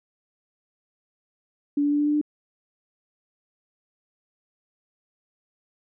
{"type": "tone with pitch steps", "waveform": "sine", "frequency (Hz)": [288.1, 290.1, 292.1, 294.2, 296.2, 298.3], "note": ["D4", "D4", "D4", "D4", "D4", "D4"], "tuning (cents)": [-33, -21, -9, 3, 15, 27], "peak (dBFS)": -19, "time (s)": [1.77, 2.214], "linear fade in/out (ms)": 5, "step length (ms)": 74, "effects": []}